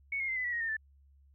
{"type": "tone with pitch steps", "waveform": "sine", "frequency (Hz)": [2217, 2145, 2076, 2008, 1943.4, 1880.5, 1819.6, 1760.7], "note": ["C#7", "C7", "C7", "B6", "B6", "A#6", "A#6", "A6"], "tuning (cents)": [0, 42, -14, 28, -28, 15, -42, 1], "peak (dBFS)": -31, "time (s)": [0.12, 0.768], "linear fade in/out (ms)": 5, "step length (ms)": 81, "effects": ["added 69 Hz sine -59 dBFS peak until 1.34 s"]}